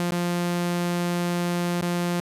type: tone with dropouts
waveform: sawtooth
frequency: 174.7 Hz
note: F3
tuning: 1 cent sharp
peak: -19 dBFS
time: 0-2.2 s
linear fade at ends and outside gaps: 0 ms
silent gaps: 0.107-0.12 / 1.811-1.824 s
effects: resampled to 32000 Hz + 9-bit